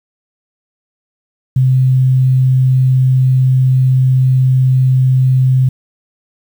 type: tone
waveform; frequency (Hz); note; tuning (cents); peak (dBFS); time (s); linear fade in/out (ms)
sine; 129.7; C3; -15; -7; 1.56-5.69; 5
effects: 7-bit